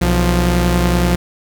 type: tone pair together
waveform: sawtooth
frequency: 62 / 175.36 Hz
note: B1 / F3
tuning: +7 / +7 cents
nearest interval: octave + tritone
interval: 1800 cents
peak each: -11 dBFS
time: 0.01-1.16 s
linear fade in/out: 10 ms
effects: none